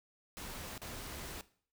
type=noise with dropouts; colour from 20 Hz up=pink; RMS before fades=-45 dBFS; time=0.37-1.41 s; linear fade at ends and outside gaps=0 ms; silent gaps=0.778-0.817 s; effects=noise-tail reverb RT60 0.5 s tail -18 dB re dry